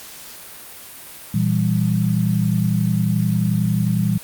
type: chord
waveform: sine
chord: E diminished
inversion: second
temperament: equal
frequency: 116.54 / 164.81 / 196 Hz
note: Bb2 / E3 / G3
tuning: 0 / 0 / 0 cents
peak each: -20 dBFS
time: 1.34-4.18 s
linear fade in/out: 5 ms
effects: white hiss -38 dBFS RMS until 4.23 s + Opus 48 kbps